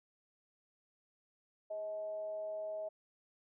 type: tone with frequency modulation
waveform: sine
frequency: 635 Hz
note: D#5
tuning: 35 cents sharp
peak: -38 dBFS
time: 1.7-2.89 s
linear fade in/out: 10 ms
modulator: 222 Hz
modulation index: 0.24
effects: none